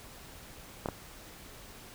clicks, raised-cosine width 1 ms, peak -18 dBFS, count 2, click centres 0.859 / 0.887 s, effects pink hiss -50 dBFS RMS until 1.94 s

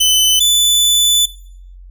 sawtooth tone pair in turn, 3027 / 3490 Hz, F#7 / A7, +39 / -15 cents, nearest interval major second, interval 246 cents, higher second, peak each -6 dBFS, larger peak neither, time 0-0.4 / 0.4-1.26 s, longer second, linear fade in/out 10 ms, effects noise-tail reverb RT60 0.6 s tail -19 dB re dry + added 45 Hz sine -34 dBFS peak until 1.9 s

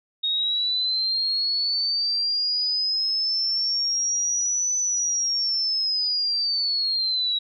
sine linear two-way sweep, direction up then down, 3729 to 6020 to 3857 Hz, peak -21 dBFS, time 0.23-7.39 s, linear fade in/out 10 ms, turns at 4.77 s, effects none

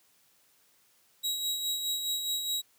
sawtooth tone with tremolo, 3845 Hz, B7, 47 cents flat, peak -25 dBFS, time 1.23-2.62 s, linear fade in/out 20 ms, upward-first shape sine, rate 4.8 Hz, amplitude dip 45%, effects white hiss -66 dBFS RMS until 2.78 s + high-pass 80 Hz 12 dB/octave

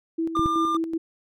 sine tone with tremolo, 327.4 Hz, E4, 12 cents flat, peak -22 dBFS, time 0.18-0.98 s, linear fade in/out 10 ms, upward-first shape square, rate 5.3 Hz, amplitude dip 55%
triangle tone, 1199 Hz, D6, 36 cents sharp, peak -20 dBFS, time 0.35-0.77 s, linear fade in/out 5 ms
clicks, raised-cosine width 5 ms, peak -19 / -17 dBFS, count 2, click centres 0.394 / 0.459 s
effects none

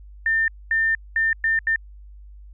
sine tone bursts at uneven times, 1800 Hz, A6, 39 cents sharp, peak -17 dBFS, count 5, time 0.26-0.48 / 0.71-0.95 / 1.16-1.33 / 1.44-1.59 / 1.67-1.76 s, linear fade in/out 2 ms, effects added 50 Hz sine -40 dBFS peak until 2.53 s

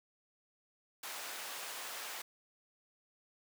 pink high-pass noise, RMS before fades -44 dBFS, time 1.03-2.22 s, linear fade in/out 5 ms, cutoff 770 Hz, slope 12 dB/octave, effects none

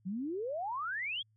sine exponential sweep, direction up, 174.61 to 3408 Hz, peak -34 dBFS, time 0.05-1.23 s, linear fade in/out 20 ms, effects added 108 Hz sine -67 dBFS peak until 1.36 s

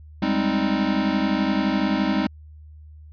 square chord, Ab major seventh, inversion third, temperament equal, 196 / 207.7 / 261.6 / 311.1 Hz, G3 / Ab3 / C4 / Eb4, 0 / 0 / 0 / 0 cents, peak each -26 dBFS, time 0.22-2.27 s, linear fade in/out 5 ms, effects added 76 Hz sine -41 dBFS peak until 3.12 s + resampled to 11025 Hz

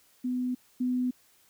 sine tone pair in turn, 250.7 / 250.7 Hz, B3 / B3, +26 / +26 cents, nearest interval unison, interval 0 cents, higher neither, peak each -27 / -25 dBFS, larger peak second, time 0.24-0.55 / 0.8-1.11 s, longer neither, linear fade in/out 10 ms, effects white hiss -63 dBFS RMS until 1.49 s

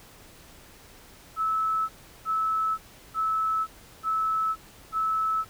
sine tone bursts, 1304 Hz, E6, 19 cents flat, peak -23 dBFS, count 5, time 1.36-5.45 s, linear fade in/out 50 ms, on 530 ms, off 360 ms, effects pink hiss -51 dBFS RMS until 5.49 s

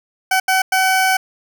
20% pulse tone bursts at uneven times, 757 Hz, F#5, 39 cents sharp, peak -8 dBFS, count 3, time 0.31-0.4 / 0.48-0.62 / 0.72-1.17 s, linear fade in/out 5 ms, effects none

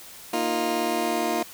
20% pulse chord, Bb suspended fourth, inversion none, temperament just, 233.1 / 310.8 / 349.6 Hz, Bb3 / Eb4 / F4, 0 / -2 / +2 cents, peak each -25 / -24 / -22 dBFS, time 0.33-1.43 s, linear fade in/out 5 ms, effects white hiss -44 dBFS RMS until 1.53 s

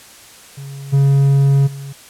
triangle tone with level steps, 138.59 Hz, C#3, in tune, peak -26 / -7 / -25 dBFS, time 0.57-1.93 s, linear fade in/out 10 ms, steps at 0.92 / 1.66 s, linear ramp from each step 20 ms, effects white hiss -41 dBFS RMS until 2.09 s + low-pass 11000 Hz 12 dB/octave

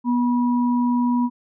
sine tone pair together, 244.1 / 970.2 Hz, B3 / B5, -20 / -31 cents, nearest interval 2 octaves, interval 2389 cents, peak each -17 / -26 dBFS, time 0.04-1.3 s, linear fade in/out 50 ms, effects none

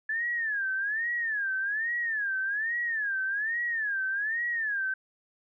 sine tone with vibrato, 1717 Hz, A6, 43 cents flat, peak -27 dBFS, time 0.09-4.94 s, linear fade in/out 5 ms, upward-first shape sine, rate 1.2 Hz, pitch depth 190 cents each way, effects none

